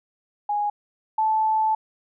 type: tone pair in turn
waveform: sine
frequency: 828 / 873.3 Hz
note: G#5 / A5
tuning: -5 / -13 cents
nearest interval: minor second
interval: 92 cents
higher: second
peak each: -21 / -18 dBFS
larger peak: second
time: 0.49-0.7 / 1.18-1.75 s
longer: second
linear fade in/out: 5 ms
effects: none